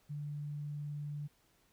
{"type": "tone", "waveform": "sine", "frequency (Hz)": 146.83, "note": "D3", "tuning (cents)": 0, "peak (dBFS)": -38, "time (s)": [0.09, 1.28], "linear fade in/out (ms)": 20, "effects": ["pink hiss -71 dBFS RMS until 1.72 s"]}